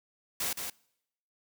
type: noise with echo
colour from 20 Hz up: white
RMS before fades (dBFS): -32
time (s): 0.4-0.53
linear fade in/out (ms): 5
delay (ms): 170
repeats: 1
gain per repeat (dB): -5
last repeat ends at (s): 0.7
effects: noise-tail reverb RT60 0.8 s tail -25 dB re dry + high-pass 80 Hz 12 dB/octave